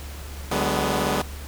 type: chord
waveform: 10% pulse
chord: G# half-diminished seventh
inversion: second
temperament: equal with one note detuned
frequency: 146.83 / 189.87 / 207.7 / 246.9 Hz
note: D3 / F#3 / G#3 / B3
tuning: 0 / +45 / 0 / 0 cents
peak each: -19 dBFS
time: 0.51-1.22 s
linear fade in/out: 5 ms
effects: added 71 Hz sine -34 dBFS peak until 1.47 s + pink hiss -41 dBFS RMS until 1.47 s